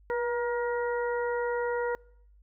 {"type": "harmonic tone with a mistuned harmonic", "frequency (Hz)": 473.9, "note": "A#4", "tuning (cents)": 28, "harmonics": [1, 2, 3, 4], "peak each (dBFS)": [-28, -34, -38, -40], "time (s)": [0.1, 1.95], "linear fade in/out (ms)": 0, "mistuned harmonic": 1, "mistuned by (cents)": 32, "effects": ["noise-tail reverb RT60 0.7 s tail -26 dB re dry", "added 50 Hz sine -55 dBFS peak until 2.42 s"]}